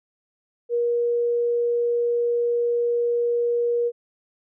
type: tone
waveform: sine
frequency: 475.7 Hz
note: A#4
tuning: 35 cents sharp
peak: -19 dBFS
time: 0.69-3.92 s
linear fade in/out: 50 ms
effects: none